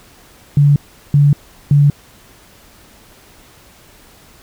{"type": "tone bursts", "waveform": "sine", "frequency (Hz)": 143.9, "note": "D3", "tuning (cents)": -35, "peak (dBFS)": -6, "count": 3, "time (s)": [0.57, 1.9], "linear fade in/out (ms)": 2, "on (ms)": 190, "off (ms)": 380, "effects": ["pink hiss -45 dBFS RMS until 4.42 s"]}